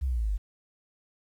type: exponential sweep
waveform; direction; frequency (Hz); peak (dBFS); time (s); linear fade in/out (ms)
sine; down; 70.3 to 46.42; -25; 0.01-0.38; 20
effects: 10-bit